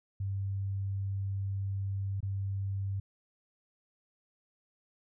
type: tone with dropouts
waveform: sine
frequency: 98 Hz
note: G2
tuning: in tune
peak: -31 dBFS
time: 0.2-3 s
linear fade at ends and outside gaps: 5 ms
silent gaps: 2.205-2.228 s
effects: none